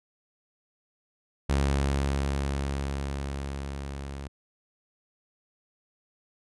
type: tone with level ramp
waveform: sawtooth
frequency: 69.3 Hz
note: C#2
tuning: in tune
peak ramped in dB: -18 to -32 dBFS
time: 1.49-4.28 s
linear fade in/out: 10 ms
effects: resampled to 24000 Hz